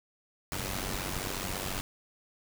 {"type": "noise with amplitude modulation", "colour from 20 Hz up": "pink", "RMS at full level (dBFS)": -32, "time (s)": [0.52, 1.81], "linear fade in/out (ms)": 0, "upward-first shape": "sine", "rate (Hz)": 94.7, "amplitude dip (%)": 70, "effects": []}